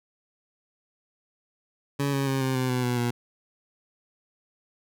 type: tone with pitch steps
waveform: 20% pulse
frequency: 140.8 / 137.66 / 134.6 / 131.6 / 128.67 / 125.8 / 123 / 120.26 Hz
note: C#3 / C#3 / C3 / C3 / C3 / B2 / B2 / B2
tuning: +27 / -12 / +49 / +10 / -29 / +32 / -7 / -46 cents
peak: -19 dBFS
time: 1.99-3.11 s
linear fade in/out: 10 ms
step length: 140 ms
effects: none